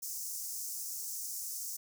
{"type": "high-pass noise", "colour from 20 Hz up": "pink", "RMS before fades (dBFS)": -40, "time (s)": [0.02, 1.77], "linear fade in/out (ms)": 10, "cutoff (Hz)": 5500, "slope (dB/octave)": 48, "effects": []}